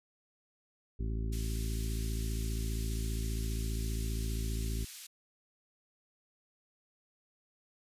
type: harmonic tone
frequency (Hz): 55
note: A1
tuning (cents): 0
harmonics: 1 / 2 / 3 / 4 / 5 / 6 / 7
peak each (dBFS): -33 / -39 / -47 / -45 / -48 / -53 / -49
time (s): 0.99-4.85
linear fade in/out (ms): 10
type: band-pass noise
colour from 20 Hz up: white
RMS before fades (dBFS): -48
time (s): 1.32-5.07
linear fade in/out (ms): 10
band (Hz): 2500 to 11000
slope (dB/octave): 12
effects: resampled to 32000 Hz